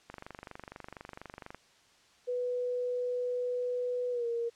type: click train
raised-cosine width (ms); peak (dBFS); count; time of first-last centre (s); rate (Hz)
0.5; -28; 36; 0.1-1.546; 24.2
type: tone with pitch glide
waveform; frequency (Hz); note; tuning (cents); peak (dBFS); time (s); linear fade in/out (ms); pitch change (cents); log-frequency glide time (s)
sine; 493.9 to 468.1; B4 to A#4; 0 to +7; -30; 2.27-4.5; 20; -93; 4.11-4.26
effects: white hiss -63 dBFS RMS until 4.55 s + low-pass 6000 Hz 12 dB/octave